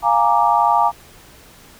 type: chord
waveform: sine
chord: Bb dominant seventh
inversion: second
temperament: equal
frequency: 698.5 / 830.6 / 932.3 / 1174.7 Hz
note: F5 / Ab5 / Bb5 / D6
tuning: 0 / 0 / 0 / 0 cents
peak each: -19 / -17 / -16 / -19 dBFS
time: 0.02-0.92 s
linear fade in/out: 50 ms
effects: pink hiss -45 dBFS RMS until 1.79 s